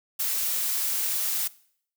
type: noise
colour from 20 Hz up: blue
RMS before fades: -27 dBFS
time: 0.19-1.48 s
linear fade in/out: 10 ms
effects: noise-tail reverb RT60 0.6 s tail -20 dB re dry